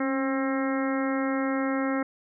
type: harmonic tone with a mistuned harmonic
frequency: 266.8 Hz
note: C4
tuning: 34 cents sharp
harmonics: 1 / 2 / 3 / 4 / 5 / 6 / 7 / 8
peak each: -26 / -31 / -37 / -38 / -35 / -40 / -38 / -40 dBFS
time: 0-2.03 s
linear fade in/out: 5 ms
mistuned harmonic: 1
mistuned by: +32 cents
effects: none